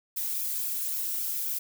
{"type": "noise with flanger", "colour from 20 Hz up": "violet", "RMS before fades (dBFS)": -31, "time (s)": [0.16, 1.59], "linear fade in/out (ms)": 10, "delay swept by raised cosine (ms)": [1, 2.9], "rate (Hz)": 3.8, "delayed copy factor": -0.85, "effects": []}